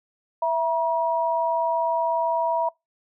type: tone pair together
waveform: sine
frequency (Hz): 661.5 / 956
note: E5 / A#5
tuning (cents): +6 / +43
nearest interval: tritone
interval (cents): 637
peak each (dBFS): -23 / -22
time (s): 0.42-2.69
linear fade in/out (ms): 5
effects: noise-tail reverb RT60 0.2 s tail -25 dB re dry